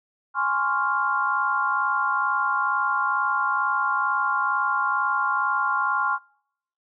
sine chord, Db major seventh, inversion second, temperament equal, 830.6 / 1046.5 / 1108.7 / 1396.9 Hz, Ab5 / C6 / Db6 / F6, 0 / 0 / 0 / 0 cents, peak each -29 / -26 / -27 / -24 dBFS, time 0.34-6.19 s, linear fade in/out 50 ms, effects noise-tail reverb RT60 0.7 s tail -26 dB re dry

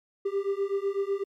triangle beating tone pair, 392 / 400 Hz, G4 / G4, 0 / +35 cents, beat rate 8 Hz, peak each -27 dBFS, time 0.25-1.24 s, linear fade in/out 10 ms, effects MP3 64 kbps

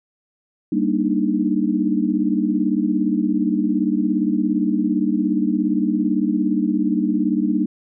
sine chord, Eb major seventh, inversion first, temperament equal with one note detuned, 196.56 / 233.1 / 293.7 / 311.1 Hz, G3 / Bb3 / D4 / Eb4, +5 / 0 / 0 / 0 cents, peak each -22 dBFS, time 0.72-7.66 s, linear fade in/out 5 ms, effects none

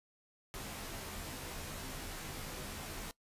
pink noise with comb filter, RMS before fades -44 dBFS, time 0.54-3.11 s, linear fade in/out 0 ms, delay 17 ms, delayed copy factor -0.8, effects noise-tail reverb RT60 0.1 s tail -20 dB re dry + resampled to 32000 Hz

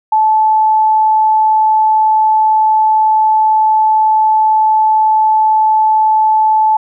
sine tone, 869 Hz, A5, 22 cents flat, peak -7 dBFS, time 0.12-6.77 s, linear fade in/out 5 ms, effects none

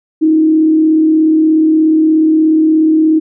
sine tone with frequency modulation, 315.3 Hz, D#4, 23 cents sharp, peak -6 dBFS, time 0.21-3.2 s, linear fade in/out 20 ms, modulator 36.8 Hz, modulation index 0.3, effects none

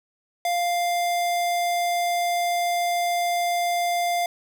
square tone, 698.5 Hz, F5, in tune, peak -22 dBFS, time 0.45-4.26 s, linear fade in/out 2 ms, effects none

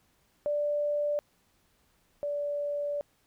sine tone pair in turn, 587.3 / 580.2 Hz, D5 / D5, 0 / -21 cents, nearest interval unison, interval 21 cents, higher first, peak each -26 / -29 dBFS, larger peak first, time 0.46-1.19 / 2.23-3.01 s, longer second, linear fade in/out 0 ms, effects pink hiss -69 dBFS RMS until 3.26 s

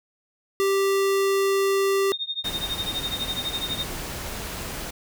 square tone, 392 Hz, G4, in tune, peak -20 dBFS, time 0.6-2.12 s, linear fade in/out 0 ms
sine tone with tremolo, 3680 Hz, A#7, 23 cents flat, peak -23 dBFS, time 2.12-3.84 s, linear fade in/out 10 ms, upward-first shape triangle, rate 12 Hz, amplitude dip 100%
pink noise, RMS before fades -33 dBFS, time 2.44-4.91 s, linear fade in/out 10 ms
effects none

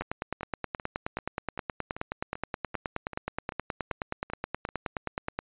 two click trains, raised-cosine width 0.5 ms, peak -15 / -23 dBFS, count 52 / 13, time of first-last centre 0.01-5.39 / 0.02-4.689 s, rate 9.48 / 2.57 Hz, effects resampled to 8000 Hz

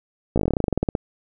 slowing click train, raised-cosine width 2 ms, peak -7 dBFS, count 18, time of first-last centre 0.36-0.952 s, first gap 16 ms, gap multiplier 1.09, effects none

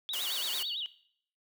sine tone with vibrato, 3322 Hz, G#7, in tune, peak -33 dBFS, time 0.09-0.86 s, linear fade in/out 0 ms, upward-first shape sine, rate 9 Hz, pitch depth 270 cents each way
white noise, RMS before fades -38 dBFS, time 0.13-0.63 s, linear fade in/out 5 ms
triangle tone, 4450 Hz, C#8, 6 cents sharp, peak -38 dBFS, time 0.26-0.76 s, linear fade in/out 20 ms
effects noise-tail reverb RT60 0.6 s tail -17 dB re dry + high-pass 400 Hz 12 dB/octave

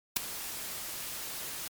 white noise with ADSR envelope, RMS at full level -23 dBFS, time 0.16-1.68 s, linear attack 9 ms, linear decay 4 ms, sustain -16 dB, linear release 4 ms, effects MP3 96 kbps

